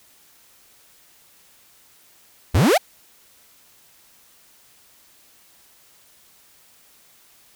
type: exponential sweep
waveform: 45% pulse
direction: up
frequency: 69.3 to 844 Hz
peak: -13 dBFS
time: 2.54-2.78 s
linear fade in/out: 10 ms
effects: white hiss -54 dBFS RMS until 7.55 s